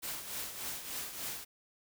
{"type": "noise with tremolo", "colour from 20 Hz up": "white", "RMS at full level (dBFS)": -38, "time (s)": [0.02, 1.45], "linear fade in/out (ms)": 20, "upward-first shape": "triangle", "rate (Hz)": 3.4, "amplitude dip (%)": 65, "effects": []}